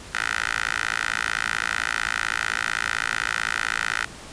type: tone with high-pass filter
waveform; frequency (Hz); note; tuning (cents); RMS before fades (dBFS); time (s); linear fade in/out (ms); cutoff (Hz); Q
10% pulse; 55.7; A1; +22; -26; 0.13-4.06; 20; 1600; 4.1
effects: pink hiss -41 dBFS RMS until 4.32 s + resampled to 22050 Hz